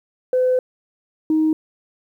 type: tone pair in turn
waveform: sine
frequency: 508 / 313.4 Hz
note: B4 / D#4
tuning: +49 / +13 cents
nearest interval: minor sixth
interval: 836 cents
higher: first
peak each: -13 dBFS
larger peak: neither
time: 0.33-0.59 / 1.3-1.53 s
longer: first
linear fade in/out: 2 ms
effects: tanh soft clip ceiling -10 dBFS + 9-bit